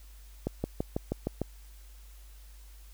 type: accelerating click train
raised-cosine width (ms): 2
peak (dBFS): -16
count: 7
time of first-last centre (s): 0.47-1.416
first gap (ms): 170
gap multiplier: 0.97
effects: added 50 Hz sine -48 dBFS peak until 2.93 s + white hiss -60 dBFS RMS until 2.93 s